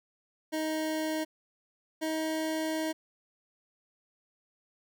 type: tone pair in turn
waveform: 25% pulse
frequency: 313.4 / 316.3 Hz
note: D#4 / D#4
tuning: +13 / +29 cents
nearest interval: unison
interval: 16 cents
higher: second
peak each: -26 / -26 dBFS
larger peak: neither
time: 0.52-1.25 / 2.01-2.93 s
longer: second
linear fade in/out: 20 ms
effects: none